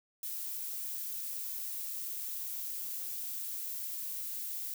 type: noise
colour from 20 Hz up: violet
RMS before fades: -39 dBFS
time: 0.23-4.74 s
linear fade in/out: 2 ms
effects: none